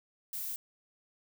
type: noise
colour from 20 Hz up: violet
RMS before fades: -38 dBFS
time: 0.33-0.56 s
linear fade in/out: 2 ms
effects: none